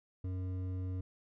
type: tone with hard clipping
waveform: sine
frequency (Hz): 92.5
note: F#2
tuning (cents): 0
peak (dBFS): -37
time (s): 0.24-1.01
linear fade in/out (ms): 5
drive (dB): 9
effects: none